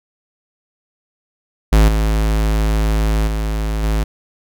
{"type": "tone with level steps", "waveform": "square", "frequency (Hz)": 53.5, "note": "A1", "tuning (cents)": -48, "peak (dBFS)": [-8, -14, -18, -15], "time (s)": [1.72, 4.04], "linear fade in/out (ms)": 10, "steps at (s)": [1.88, 3.27, 3.83], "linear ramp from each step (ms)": 5, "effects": []}